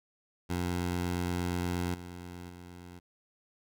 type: tone with level steps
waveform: 15% pulse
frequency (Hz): 88.5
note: F2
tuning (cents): +23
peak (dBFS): -24 / -36 / -40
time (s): 0.49-3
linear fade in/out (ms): 20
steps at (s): 1.94 / 2.49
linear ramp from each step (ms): 5
effects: none